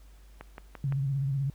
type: click train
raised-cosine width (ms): 0.5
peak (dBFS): -26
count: 4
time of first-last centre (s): 0.41-0.924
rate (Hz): 5.84
type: tone with vibrato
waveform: sine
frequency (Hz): 137.3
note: C#3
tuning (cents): -16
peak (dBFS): -26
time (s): 0.84-1.5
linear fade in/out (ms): 2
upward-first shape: sine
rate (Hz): 16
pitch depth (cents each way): 66
effects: added 50 Hz sine -50 dBFS peak until 1.54 s + pink hiss -63 dBFS RMS until 1.54 s

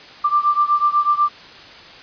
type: beating tone pair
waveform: sine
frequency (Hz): 1179 / 1187.1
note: D6 / D6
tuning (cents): +6 / +18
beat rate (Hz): 8.1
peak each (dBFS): -16 / -18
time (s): 0.24-1.29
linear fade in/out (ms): 10
effects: white hiss -40 dBFS RMS until 2.02 s + resampled to 11025 Hz

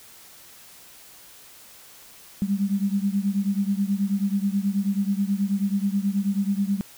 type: beating tone pair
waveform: sine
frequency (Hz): 195.6 / 204.9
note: G3 / G#3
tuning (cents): -4 / -23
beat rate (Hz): 9.3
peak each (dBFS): -23 / -25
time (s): 2.42-6.81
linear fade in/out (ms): 0
effects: white hiss -48 dBFS RMS until 6.97 s

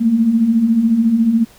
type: beating tone pair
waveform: sine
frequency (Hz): 215.7 / 229.7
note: A3 / A#3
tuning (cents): -34 / -25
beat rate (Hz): 14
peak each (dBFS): -19 / -11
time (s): 0-1.45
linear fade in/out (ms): 20
effects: pink hiss -46 dBFS RMS until 1.58 s

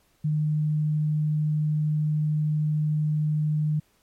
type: tone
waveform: sine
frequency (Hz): 152.2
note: D#3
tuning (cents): -38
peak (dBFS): -21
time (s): 0.24-3.8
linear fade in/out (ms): 10
effects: pink hiss -65 dBFS RMS until 4.02 s + MP3 64 kbps

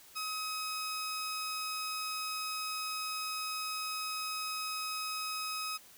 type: tone pair together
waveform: sawtooth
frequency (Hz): 1270 / 2540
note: D#6 / D#7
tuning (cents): +35 / +35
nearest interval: octave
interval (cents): 1200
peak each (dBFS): -34 / -33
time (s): 0.15-5.78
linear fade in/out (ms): 20
effects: white hiss -57 dBFS RMS until 5.97 s

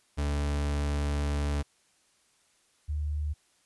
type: tone pair in turn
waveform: 40% pulse / sine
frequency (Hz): 72.4 / 74.65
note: D2 / D2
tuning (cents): -24 / +29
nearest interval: minor second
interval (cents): 53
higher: second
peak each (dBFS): -26 / -28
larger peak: first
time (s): 0.17-1.63 / 2.88-3.34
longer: first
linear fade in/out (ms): 20
effects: white hiss -67 dBFS RMS until 3.65 s + resampled to 24000 Hz

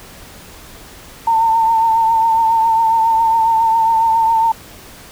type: tone with vibrato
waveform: sine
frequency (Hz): 903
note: A5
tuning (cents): +45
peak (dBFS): -10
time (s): 1.27-4.52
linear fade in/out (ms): 5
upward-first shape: triangle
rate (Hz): 7.3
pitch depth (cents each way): 39
effects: pink hiss -38 dBFS RMS until 5.11 s

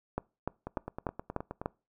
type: two click trains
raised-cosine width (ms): 1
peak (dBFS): -17 / -23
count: 6 / 10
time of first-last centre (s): 0.18-1.659 / 0.67-1.615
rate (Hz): 3.38 / 9.52
effects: noise-tail reverb RT60 0.3 s tail -24 dB re dry

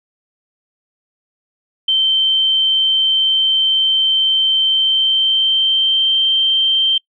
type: tone with pitch glide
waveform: sine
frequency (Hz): 3111 to 3136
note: G7 to G7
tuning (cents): -14 to 0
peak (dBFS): -11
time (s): 1.88-6.98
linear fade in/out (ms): 5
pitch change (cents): +14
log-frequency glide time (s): 4.64-6.22
effects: noise-tail reverb RT60 0.1 s tail -25 dB re dry

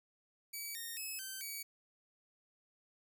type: tone with pitch steps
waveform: 5% pulse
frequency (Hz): 2287 / 1844 / 2583 / 1547 / 2269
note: D7 / A#6 / E7 / G6 / C#7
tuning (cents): -47 / -19 / -36 / -23 / +40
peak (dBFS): -32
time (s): 0.53-1.63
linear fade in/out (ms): 10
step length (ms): 220
effects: none

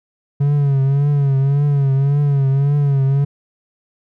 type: tone with vibrato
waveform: triangle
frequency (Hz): 140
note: C#3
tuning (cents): +18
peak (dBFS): -10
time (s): 0.4-3.25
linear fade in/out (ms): 10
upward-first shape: triangle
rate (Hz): 1.8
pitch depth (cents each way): 78
effects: none

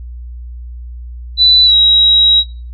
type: tone with pitch glide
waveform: sine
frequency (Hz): 3982 to 3840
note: B7 to B7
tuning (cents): +14 to -49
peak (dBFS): -5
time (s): 1.37-2.44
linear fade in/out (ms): 50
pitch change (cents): -63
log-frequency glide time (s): 1.65-1.74
effects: noise-tail reverb RT60 0.4 s tail -21 dB re dry + added 60 Hz sine -25 dBFS peak until 2.73 s

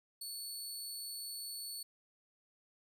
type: tone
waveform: 20% pulse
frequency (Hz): 4435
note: C#8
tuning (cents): 0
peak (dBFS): -36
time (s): 0.21-1.83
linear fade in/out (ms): 5
effects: none

